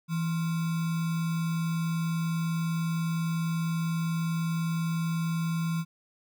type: tone with sample-and-hold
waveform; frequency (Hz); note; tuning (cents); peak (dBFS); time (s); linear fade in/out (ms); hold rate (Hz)
sine; 165.3; E3; +5; -26; 0.08-5.85; 50; 1225
effects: none